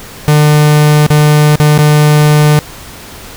45% pulse tone with dropouts, 150 Hz, D3, 37 cents sharp, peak -4 dBFS, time 0.28-2.59 s, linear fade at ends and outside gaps 0 ms, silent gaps 1.065-1.103 / 1.556-1.6 / 1.778-1.789 s, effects pink hiss -30 dBFS RMS until 3.36 s

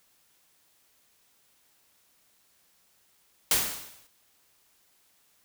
white noise with exponential decay, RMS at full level -21 dBFS, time 3.51-4.07 s, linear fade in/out 2 ms, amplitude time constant 120 ms, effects white hiss -66 dBFS RMS until 5.44 s

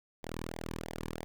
sawtooth tone with flanger, 40.47 Hz, E1, 31 cents flat, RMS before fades -41 dBFS, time 0.23-1.24 s, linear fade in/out 0 ms, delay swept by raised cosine 0.72 to 1.51 ms, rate 3 Hz, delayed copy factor -1, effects none

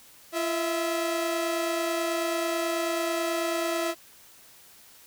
sawtooth tone pair together, 340.1 / 651 Hz, F4 / E5, -46 / -22 cents, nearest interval major seventh, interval 1124 cents, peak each -25 dBFS, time 0.32-3.95 s, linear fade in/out 50 ms, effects white hiss -53 dBFS RMS until 5.06 s

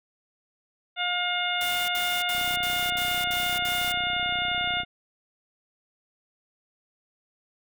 harmonic tone, 712 Hz, F5, 33 cents sharp, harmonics 1 / 2 / 3 / 4 / 5, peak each -31 / -31 / -31 / -31 / -31 dBFS, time 0.96-4.85 s, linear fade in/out 50 ms
white noise bursts, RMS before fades -35 dBFS, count 7, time 1.61-3.92 s, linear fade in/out 0 ms, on 270 ms, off 70 ms
click train, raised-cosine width 3 ms, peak -30 dBFS, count 79, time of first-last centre 2.35-4.834 s, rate 31.4 Hz
effects none

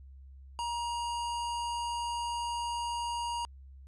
square tone, 947 Hz, A#5, 27 cents sharp, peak -33 dBFS, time 0.59-3.45 s, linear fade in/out 0 ms, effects added 67 Hz sine -48 dBFS peak until 3.87 s + resampled to 24000 Hz

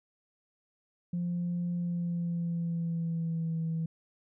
sine tone with pitch glide, 174.61 to 162.92 Hz, F3 to E3, 0 to -20 cents, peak -28 dBFS, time 1.13-3.86 s, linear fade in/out 5 ms, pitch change -120 cents, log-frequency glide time 1.74-3.59 s, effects tanh soft clip ceiling -26 dBFS

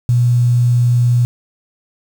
sine tone with quantisation, 121.3 Hz, B2, 31 cents flat, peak -9 dBFS, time 0.09-1.25 s, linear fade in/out 0 ms, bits 6, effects none

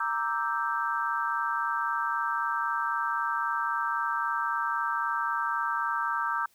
sine chord, E half-diminished seventh, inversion second, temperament equal, 932.3 / 1174.7 / 1318.5 / 1568 Hz, Bb5 / D6 / E6 / G6, 0 / 0 / 0 / 0 cents, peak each -32 dBFS, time 0-6.46 s, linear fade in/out 5 ms, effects white hiss -65 dBFS RMS until 6.54 s

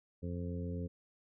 harmonic tone with a mistuned harmonic, 87.31 Hz, F2, in tune, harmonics 1 / 2 / 3 / 4 / 5 / 6, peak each -39 / -41 / -45 / -55 / -47 / -50 dBFS, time 0.22-0.88 s, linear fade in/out 20 ms, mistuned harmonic 1, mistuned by +20 cents, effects none

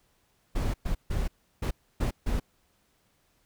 brown noise bursts at uneven times, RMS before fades -27 dBFS, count 6, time 0.55-0.74 / 0.85-0.95 / 1.1-1.28 / 1.62-1.71 / 2-2.11 / 2.26-2.4 s, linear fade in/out 10 ms, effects pink hiss -69 dBFS RMS until 3.45 s

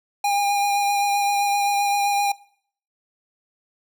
square tone with vibrato, 809 Hz, G#5, 46 cents flat, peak -19 dBFS, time 0.24-2.32 s, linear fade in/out 5 ms, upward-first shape sine, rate 7.7 Hz, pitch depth 15 cents each way, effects noise-tail reverb RT60 0.6 s tail -22 dB re dry

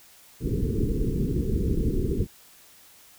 pink low-pass noise, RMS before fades -25 dBFS, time 0.4-2.27 s, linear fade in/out 50 ms, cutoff 460 Hz, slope 96 dB/octave, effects white hiss -53 dBFS RMS until 3.18 s

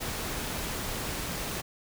pink noise, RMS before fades -34 dBFS, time 0-1.62 s, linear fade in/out 20 ms, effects none

